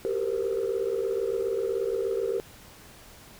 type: tone cluster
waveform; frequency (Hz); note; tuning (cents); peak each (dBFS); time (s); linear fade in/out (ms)
sine; 378.2 / 395.1 / 462 / 510; F#4 / G4 / A#4 / C5; +38 / +14 / -16 / -44; -35 / -28 / -28 / -33; 0.05-2.4; 0
effects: tanh soft clip ceiling -19 dBFS + pink hiss -50 dBFS RMS until 3.39 s